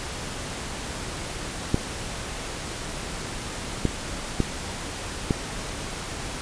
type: clicks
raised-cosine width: 3 ms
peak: -7 dBFS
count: 4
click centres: 1.744 / 3.853 / 4.403 / 5.308 s
effects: pink hiss -33 dBFS RMS until 6.41 s + resampled to 22050 Hz